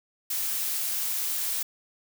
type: noise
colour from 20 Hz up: blue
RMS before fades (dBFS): -29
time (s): 0.3-1.63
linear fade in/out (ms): 5
effects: none